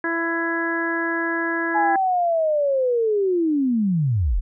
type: harmonic tone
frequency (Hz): 333.4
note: E4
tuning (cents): +20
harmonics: 1 / 2 / 3 / 4 / 5 / 6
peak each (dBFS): -25 / -32 / -30 / -34 / -24 / -36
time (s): 0.04-1.96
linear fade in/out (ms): 2
type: linear sweep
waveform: sine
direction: down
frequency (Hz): 847 to 30.83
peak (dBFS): -17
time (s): 1.74-4.41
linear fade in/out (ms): 20
effects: none